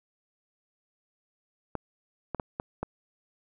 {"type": "clicks", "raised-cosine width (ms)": 1, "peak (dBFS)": -17, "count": 5, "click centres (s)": [1.753, 2.347, 2.398, 2.599, 2.83], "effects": []}